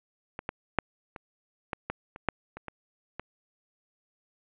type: clicks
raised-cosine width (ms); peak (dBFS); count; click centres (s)
0.5; -21 / -16 / -7 / -25 / -16 / -16 / -26 / -9 / -25 / -22 / -20; 11; 0.391 / 0.491 / 0.787 / 1.162 / 1.732 / 1.9 / 2.161 / 2.287 / 2.57 / 2.683 / 3.196
effects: resampled to 8000 Hz + 8-bit